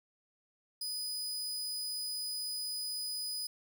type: tone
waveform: sawtooth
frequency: 4978 Hz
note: D#8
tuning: in tune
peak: -33 dBFS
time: 0.81-3.47 s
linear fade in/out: 5 ms
effects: none